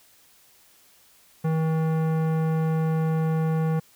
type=tone with tanh clipping; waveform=sine; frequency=159.8 Hz; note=D#3; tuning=47 cents sharp; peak=-23 dBFS; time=1.44-3.8 s; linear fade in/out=10 ms; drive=17 dB; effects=white hiss -57 dBFS RMS until 3.95 s